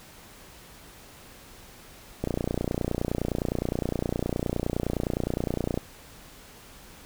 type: click train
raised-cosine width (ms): 2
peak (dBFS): -13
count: 106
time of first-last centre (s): 2.24-5.775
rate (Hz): 29.7
effects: pink hiss -49 dBFS RMS until 7.05 s